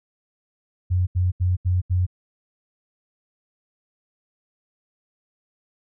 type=tone bursts; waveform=sine; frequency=90.7 Hz; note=F#2; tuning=34 cents flat; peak=-17 dBFS; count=5; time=0.9-2.066 s; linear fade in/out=20 ms; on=170 ms; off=79 ms; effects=none